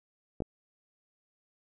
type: clicks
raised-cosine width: 2 ms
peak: -21 dBFS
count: 2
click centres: 0.404 / 0.421 s
effects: none